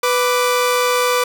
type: tone pair together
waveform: sawtooth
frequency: 494.8 / 1174.7 Hz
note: B4 / D6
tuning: +3 / 0 cents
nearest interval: octave + minor third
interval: 1497 cents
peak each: -12 / -15 dBFS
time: 0.03-1.24 s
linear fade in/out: 5 ms
effects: none